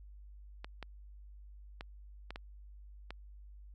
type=clicks; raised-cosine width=0.3 ms; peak=-27 dBFS; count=6; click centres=0.645 / 0.827 / 1.809 / 2.306 / 2.359 / 3.106 s; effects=added 50 Hz sine -50 dBFS peak until 3.74 s